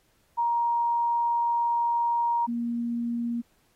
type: tone pair in turn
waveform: sine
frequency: 941 / 235.9 Hz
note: A#5 / A#3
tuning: +16 / +21 cents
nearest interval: 2 octaves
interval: 2395 cents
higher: first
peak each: -22 / -26 dBFS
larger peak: first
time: 0.37-2.47 / 2.47-3.42 s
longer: first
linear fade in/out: 20 ms
effects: pink hiss -67 dBFS RMS until 3.75 s + AAC 48 kbps